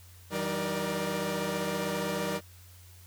sawtooth tone cluster, 162.4 / 191.8 / 309.2 / 472.1 / 592 Hz, E3 / G3 / D#4 / A#4 / D5, -26 / -37 / -11 / +22 / +14 cents, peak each -35 / -31 / -36 / -31 / -32 dBFS, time 0.3-2.41 s, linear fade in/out 50 ms, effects added 90 Hz sine -51 dBFS peak until 3.06 s + white hiss -57 dBFS RMS until 3.06 s

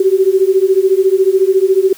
sine beating tone pair, 375.1 / 389.1 Hz, F#4 / G4, +24 / -13 cents, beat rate 14 Hz, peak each -11 dBFS, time 0-1.93 s, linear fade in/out 5 ms, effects white hiss -39 dBFS RMS until 1.97 s

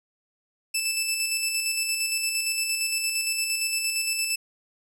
15% pulse tone with tremolo, 2638 Hz, E7, 1 cent sharp, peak -16 dBFS, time 0.74-4.36 s, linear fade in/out 10 ms, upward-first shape square, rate 8.7 Hz, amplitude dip 35%, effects none

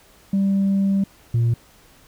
sine tone pair in turn, 196 / 117.22 Hz, G3 / A#2, 0 / +10 cents, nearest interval major sixth, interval 890 cents, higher first, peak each -14 / -13 dBFS, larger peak second, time 0.33-1.04 / 1.34-1.54 s, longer first, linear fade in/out 5 ms, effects tanh soft clip ceiling -14 dBFS + pink hiss -52 dBFS RMS until 2.07 s

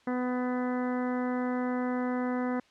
harmonic tone, 249.8 Hz, B3, 20 cents sharp, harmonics 1 / 2 / 3 / 4 / 5 / 6 / 7 / 8, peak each -29 / -35 / -39 / -41 / -43 / -45 / -46 / -47 dBFS, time 0.07-2.6 s, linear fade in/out 5 ms, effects white hiss -62 dBFS RMS until 2.7 s + low-pass 4000 Hz 12 dB/octave

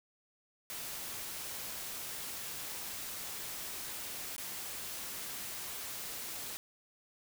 white noise with dropouts, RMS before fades -42 dBFS, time 0.7-6.57 s, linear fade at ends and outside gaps 0 ms, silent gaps 4.364-4.381 s, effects none

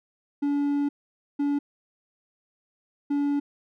triangle tone bursts at uneven times, 286.2 Hz, D4, 45 cents flat, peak -20 dBFS, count 3, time 0.42-0.89 / 1.39-1.59 / 3.1-3.4 s, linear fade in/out 10 ms, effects none

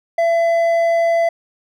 sine tone with hard clipping, 672 Hz, E5, 33 cents sharp, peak -14 dBFS, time 0.18-1.29 s, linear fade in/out 5 ms, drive 5 dB, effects none

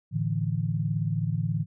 sine chord, A suspended fourth, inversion none, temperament equal with one note detuned, 110 / 146.16 / 164.81 Hz, A2 / D3 / E3, 0 / -8 / 0 cents, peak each -29 dBFS, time 0.11-1.66 s, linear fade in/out 50 ms, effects none

